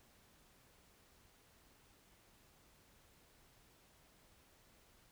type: silence
effects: pink hiss -68 dBFS RMS until 5.11 s